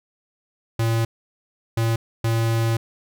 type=tone bursts at uneven times; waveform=square; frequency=114.1 Hz; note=A#2; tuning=37 cents flat; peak=-19 dBFS; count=3; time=0.79-1.05 / 1.77-1.96 / 2.24-2.77 s; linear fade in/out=5 ms; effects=none